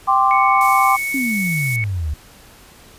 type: chord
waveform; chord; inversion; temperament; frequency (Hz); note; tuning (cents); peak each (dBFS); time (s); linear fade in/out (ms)
sine; G suspended fourth; none; just; 784 / 1045.3 / 1176; G5 / C6 / D6; 0 / -2 / +2; -16; 0.07-0.97; 20
type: tone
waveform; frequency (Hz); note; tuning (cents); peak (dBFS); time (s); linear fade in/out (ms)
sine; 2217; C#7; 0; -20; 0.31-1.84; 0
type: high-pass noise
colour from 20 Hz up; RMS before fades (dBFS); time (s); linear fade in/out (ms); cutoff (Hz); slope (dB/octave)
white; -30; 0.61-1.76; 0; 6000; 12
type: exponential sweep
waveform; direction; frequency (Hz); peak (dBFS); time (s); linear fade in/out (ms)
sine; down; 279.5 to 70.4; -19; 1.14-2.14; 5
effects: pink hiss -45 dBFS RMS until 2.98 s + resampled to 32000 Hz